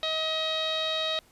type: tone with low-pass filter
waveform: sawtooth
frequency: 634 Hz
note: D#5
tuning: 32 cents sharp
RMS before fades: -29 dBFS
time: 0.03-1.19 s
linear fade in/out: 0 ms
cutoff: 3800 Hz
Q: 8
effects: pink hiss -60 dBFS RMS until 1.31 s + resampled to 32000 Hz